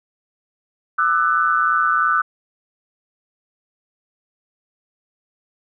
sine tone cluster, 1200 / 1323 / 1492 Hz, D6 / E6 / F#6, +37 / +6 / +14 cents, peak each -19 dBFS, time 0.98-2.22 s, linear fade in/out 10 ms, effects none

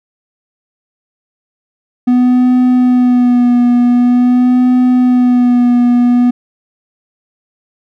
triangle tone with vibrato, 246.9 Hz, B3, in tune, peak -4 dBFS, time 2.07-6.31 s, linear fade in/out 10 ms, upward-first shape sine, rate 0.46 Hz, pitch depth 29 cents each way, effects none

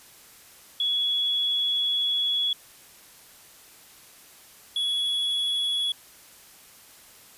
sine / triangle tone pair in turn, 3372 / 3372 Hz, G#7 / G#7, +26 / +26 cents, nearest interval unison, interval 0 cents, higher neither, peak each -22 dBFS, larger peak neither, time 0.8-2.53 / 4.76-5.92 s, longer first, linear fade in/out 2 ms, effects white hiss -51 dBFS RMS until 7.37 s + resampled to 32000 Hz

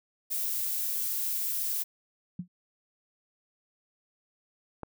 violet noise, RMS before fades -31 dBFS, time 0.3-1.84 s, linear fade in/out 20 ms
sine tone with exponential decay, 178.1 Hz, F3, 34 cents sharp, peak -29 dBFS, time 2.39-2.48 s, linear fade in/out 5 ms, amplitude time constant 19 ms
click, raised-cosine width 1 ms, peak -23 dBFS, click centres 4.833 s
effects none

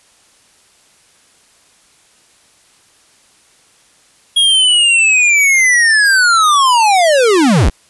square linear sweep, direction down, 3300 to 33 Hz, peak -8 dBFS, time 4.36-7.7 s, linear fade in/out 10 ms, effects white hiss -50 dBFS RMS until 7.89 s + resampled to 24000 Hz

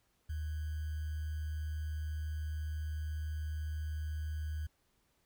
sine tone with sample-and-hold, 77 Hz, D#2, 17 cents flat, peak -35 dBFS, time 0.29-4.67 s, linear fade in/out 10 ms, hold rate 1575 Hz, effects pink hiss -75 dBFS RMS until 5.25 s

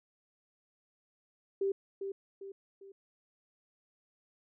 sine tone with echo, 392 Hz, G4, in tune, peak -28 dBFS, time 1.61-1.72 s, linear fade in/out 5 ms, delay 400 ms, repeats 3, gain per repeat -7 dB, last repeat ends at 2.92 s, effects none

